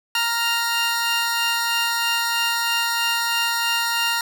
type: tone pair together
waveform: 15% pulse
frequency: 932.3 / 1396.9 Hz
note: A#5 / F6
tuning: 0 / 0 cents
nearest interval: perfect fifth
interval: 700 cents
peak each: -16 dBFS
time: 0.15-4.21 s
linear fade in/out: 2 ms
effects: none